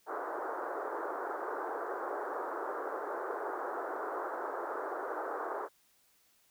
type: band-pass noise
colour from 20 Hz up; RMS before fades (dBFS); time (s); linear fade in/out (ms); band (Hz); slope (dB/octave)
pink; -38; 0.06-5.69; 50; 350 to 1500; 48
effects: white hiss -69 dBFS RMS until 6.5 s